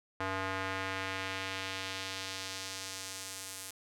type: tone with band-pass filter sweep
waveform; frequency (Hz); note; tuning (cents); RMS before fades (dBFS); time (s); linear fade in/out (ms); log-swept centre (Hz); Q
square; 95.4; G2; -47; -39; 0.2-3.71; 5; 1300 to 9700; 1
effects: none